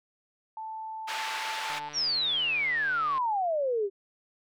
sine tone, 880 Hz, A5, in tune, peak -35 dBFS, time 0.57-1.89 s, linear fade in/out 2 ms
white band-pass noise, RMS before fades -35 dBFS, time 1.07-1.8 s, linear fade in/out 20 ms, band 940 to 2700 Hz, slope 12 dB/octave
click train, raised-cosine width 0.3 ms, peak -27 dBFS, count 220, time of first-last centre 1.7-3.18 s, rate 148 Hz
sine exponential sweep, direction down, 5860 to 382.3 Hz, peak -25 dBFS, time 1.93-3.9 s, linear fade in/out 50 ms
effects none

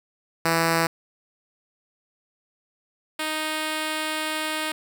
5% pulse tone pair in turn, 165.1 / 311.1 Hz, E3 / D#4, +3 / 0 cents, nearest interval major seventh, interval 1097 cents, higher second, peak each -8 / -14 dBFS, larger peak first, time 0.45-0.87 / 3.19-4.72 s, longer second, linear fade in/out 5 ms, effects none

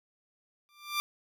15% pulse tone with exponential growth, 1184 Hz, D6, 14 cents sharp, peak -20 dBFS, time 0.69-1 s, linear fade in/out 0 ms, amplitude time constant 66 ms, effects none

